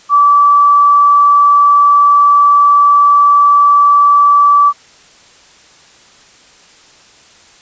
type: tone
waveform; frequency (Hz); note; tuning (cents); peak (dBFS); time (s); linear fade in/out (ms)
sine; 1156; D6; -28; -4; 0.09-4.73; 50
effects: white hiss -43 dBFS RMS until 7.61 s + resampled to 16000 Hz